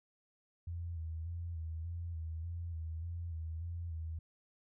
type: tone with vibrato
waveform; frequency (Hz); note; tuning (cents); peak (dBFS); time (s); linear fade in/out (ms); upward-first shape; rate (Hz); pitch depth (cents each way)
sine; 83; E2; +12; -38; 0.67-4.19; 5; square; 1.7; 47
effects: none